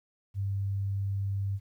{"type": "tone", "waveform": "sine", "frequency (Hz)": 98.7, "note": "G2", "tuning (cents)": 12, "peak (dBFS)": -28, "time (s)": [0.34, 1.6], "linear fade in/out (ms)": 50, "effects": ["11-bit"]}